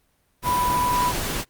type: tone in noise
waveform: sine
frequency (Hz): 987.8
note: B5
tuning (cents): 0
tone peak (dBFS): -19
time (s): 0.43-1.13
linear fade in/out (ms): 50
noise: pink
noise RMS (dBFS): -27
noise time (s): 0.42-1.45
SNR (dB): +5
effects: pink hiss -66 dBFS RMS until 1.49 s + Opus 32 kbps